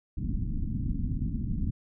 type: low-pass noise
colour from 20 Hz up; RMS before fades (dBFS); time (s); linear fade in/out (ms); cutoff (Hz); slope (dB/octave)
pink; -30; 0.17-1.71; 10; 270; 48
effects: none